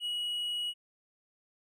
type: tone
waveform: triangle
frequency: 2912 Hz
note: F#7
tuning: 28 cents flat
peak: -30 dBFS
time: 0-0.74 s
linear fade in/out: 50 ms
effects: none